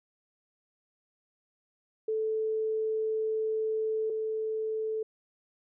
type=tone pair in turn; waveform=sine; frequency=438 / 438 Hz; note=A4 / A4; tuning=-8 / -8 cents; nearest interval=unison; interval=0 cents; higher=neither; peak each=-27 / -29 dBFS; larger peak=first; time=2.08-4.1 / 4.1-5.03 s; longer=first; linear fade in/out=5 ms; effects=none